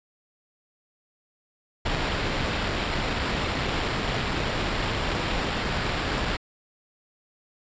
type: noise with sample-and-hold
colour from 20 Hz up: pink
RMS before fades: -27 dBFS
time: 1.85-6.37 s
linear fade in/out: 10 ms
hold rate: 6300 Hz
effects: resampled to 16000 Hz